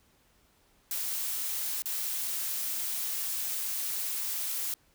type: noise with dropouts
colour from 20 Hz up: blue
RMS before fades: -33 dBFS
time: 0.91-4.74 s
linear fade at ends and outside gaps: 1 ms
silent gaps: 1.821-1.857 s
effects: pink hiss -66 dBFS RMS until 4.94 s